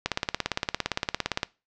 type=click train; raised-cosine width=0.2 ms; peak=-7 dBFS; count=25; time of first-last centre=0.06-1.431 s; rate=17.5 Hz; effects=noise-tail reverb RT60 0.3 s tail -22 dB re dry + low-pass 6000 Hz 12 dB/octave